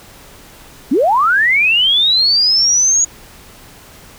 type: linear sweep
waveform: sine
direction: up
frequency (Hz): 218.1 to 6760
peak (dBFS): -9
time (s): 0.91-3.05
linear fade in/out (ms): 10
effects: pink hiss -40 dBFS RMS until 4.18 s